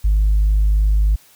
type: tone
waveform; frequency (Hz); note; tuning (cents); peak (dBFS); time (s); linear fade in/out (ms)
sine; 51.6; G#1; -10; -10; 0.04-1.16; 10
effects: tanh soft clip ceiling -9 dBFS + white hiss -50 dBFS RMS until 1.35 s